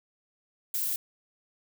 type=noise; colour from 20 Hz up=violet; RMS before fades=-30 dBFS; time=0.74-0.96 s; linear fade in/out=2 ms; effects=none